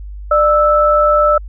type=tone pair together; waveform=sine; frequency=596.8 / 1316 Hz; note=D5 / E6; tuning=+28 / -3 cents; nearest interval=octave + major second; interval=1369 cents; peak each=-11 dBFS; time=0.31-1.38 s; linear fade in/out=5 ms; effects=added 50 Hz sine -26 dBFS peak until 1.48 s